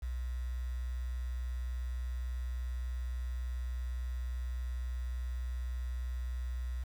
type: tone with quantisation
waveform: sine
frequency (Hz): 61.74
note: B1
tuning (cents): 0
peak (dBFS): -34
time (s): 0.02-6.84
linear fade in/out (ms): 10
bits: 9
effects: none